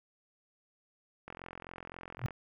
click train, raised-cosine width 0.5 ms, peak -29 dBFS, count 46, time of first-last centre 1.28-2.307 s, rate 43.8 Hz
sine tone with exponential growth, 123.47 Hz, B2, in tune, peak -23 dBFS, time 2.18-2.26 s, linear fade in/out 0 ms, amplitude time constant 17 ms
effects none

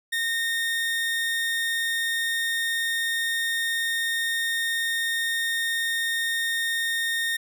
30% pulse tone, 1839 Hz, A#6, 24 cents flat, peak -21 dBFS, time 0.12-7.37 s, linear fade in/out 10 ms, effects none

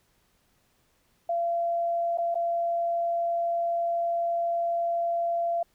sine tone with dropouts, 683 Hz, F5, 39 cents flat, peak -24 dBFS, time 1.29-5.63 s, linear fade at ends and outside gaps 5 ms, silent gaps 2.175-2.183 / 2.345-2.353 s, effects pink hiss -68 dBFS RMS until 5.74 s

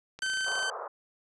click train, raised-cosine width 0.2 ms, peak -27 dBFS, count 13, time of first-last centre 0.19-0.628 s, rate 27.4 Hz
sawtooth tone, 1540 Hz, G6, 31 cents flat, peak -25 dBFS, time 0.22-0.7 s, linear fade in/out 2 ms
white band-pass noise, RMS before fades -39 dBFS, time 0.46-0.88 s, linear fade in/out 5 ms, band 440 to 1300 Hz, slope 48 dB/octave
effects resampled to 22050 Hz

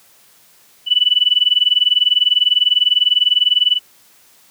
sine tone with tremolo, 2970 Hz, F#7, 6 cents sharp, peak -7 dBFS, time 0.86-3.8 s, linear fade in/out 50 ms, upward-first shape sine, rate 20 Hz, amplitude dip 95%, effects white hiss -50 dBFS RMS until 4.5 s + high-pass 80 Hz 12 dB/octave

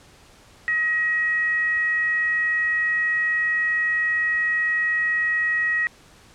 sine tone with frequency modulation, 1900 Hz, A#6, 33 cents sharp, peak -19 dBFS, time 0.68-5.87 s, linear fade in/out 0 ms, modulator 629 Hz, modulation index 0.23, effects pink hiss -51 dBFS RMS until 6.34 s + low-pass 9000 Hz 12 dB/octave

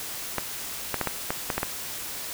clicks, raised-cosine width 0.5 ms, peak -10 dBFS, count 8, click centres 0.383 / 0.943 / 1.013 / 1.073 / 1.305 / 1.502 / 1.58 / 1.631 s, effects white hiss -35 dBFS RMS until 2.33 s

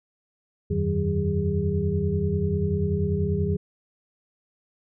sine tone cluster, 84 / 94.3 / 154.6 / 188.9 / 408.1 Hz, E2 / F#2 / D#3 / F#3 / G#4, +33 / +33 / -11 / +36 / -30 cents, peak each -28 dBFS, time 0.7-3.57 s, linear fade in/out 10 ms, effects none

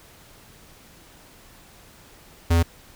square tone, 84.1 Hz, E2, 35 cents sharp, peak -16 dBFS, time 2.5-2.63 s, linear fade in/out 10 ms, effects pink hiss -50 dBFS RMS until 2.95 s

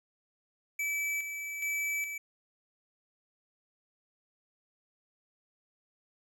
square tone with tremolo, 2305 Hz, D7, 33 cents flat, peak -31 dBFS, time 0.79-2.18 s, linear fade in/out 5 ms, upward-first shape square, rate 1.2 Hz, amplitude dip 50%, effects none

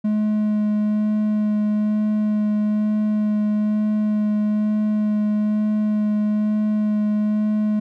triangle tone with vibrato, 211.6 Hz, G#3, 33 cents sharp, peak -15 dBFS, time 0.04-7.8 s, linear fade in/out 10 ms, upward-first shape sine, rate 1.1 Hz, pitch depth 9 cents each way, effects none

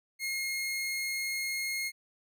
sawtooth tone, 2149 Hz, C7, 46 cents sharp, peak -28 dBFS, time 0.19-1.92 s, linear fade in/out 50 ms, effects none

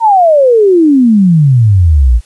sine exponential sweep, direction down, 938 to 53.8 Hz, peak -3 dBFS, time 0-2.21 s, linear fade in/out 50 ms, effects white hiss -46 dBFS RMS until 2.25 s + resampled to 24000 Hz

